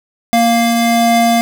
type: tone pair together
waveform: square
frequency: 233.1 / 698.1 Hz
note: A#3 / F5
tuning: 0 / -1 cents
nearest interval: octave + perfect fifth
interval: 1899 cents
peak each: -13 dBFS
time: 0.33-1.41 s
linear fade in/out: 0 ms
effects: none